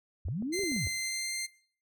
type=linear two-way sweep; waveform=sine; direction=up then down; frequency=63.2 to 410.7 to 63.5 Hz; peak=-31 dBFS; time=0.25-0.88 s; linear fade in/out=5 ms; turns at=0.61 s
type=clicks; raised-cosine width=2 ms; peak=-32 dBFS; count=7; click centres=0.285 / 0.424 / 0.592 / 0.636 / 0.719 / 0.764 / 0.87 s
type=tone with pitch glide; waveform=15% pulse; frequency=2076 to 2094 Hz; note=C7 to C7; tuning=-14 to +1 cents; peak=-26 dBFS; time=0.52-1.47 s; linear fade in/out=20 ms; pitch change=+15 cents; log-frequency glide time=0.98-1.32 s
effects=noise-tail reverb RT60 0.5 s tail -19 dB re dry